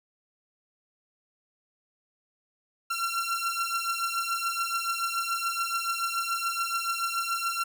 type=beating tone pair; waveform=sawtooth; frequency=1361 / 1368 Hz; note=F6 / F6; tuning=-45 / -36 cents; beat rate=7 Hz; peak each=-27 dBFS; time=2.9-7.64 s; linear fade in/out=10 ms; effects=none